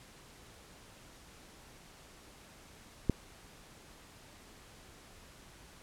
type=click; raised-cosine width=3 ms; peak=-13 dBFS; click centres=3.097 s; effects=pink hiss -56 dBFS RMS until 5.82 s + low-pass 11000 Hz 12 dB/octave